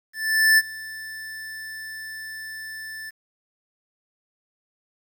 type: tone with ADSR envelope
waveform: square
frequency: 1760 Hz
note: A6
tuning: in tune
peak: -13 dBFS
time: 0.13-3.11 s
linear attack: 450 ms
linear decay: 36 ms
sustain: -21 dB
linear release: 21 ms
effects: 9-bit